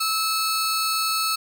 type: tone pair together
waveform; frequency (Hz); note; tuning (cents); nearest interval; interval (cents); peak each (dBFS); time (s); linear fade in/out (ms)
sawtooth; 1305 / 4373; E6 / C#8; -18 / -24; octave + major sixth; 2094; -20 / -22; 0-1.36; 10
effects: none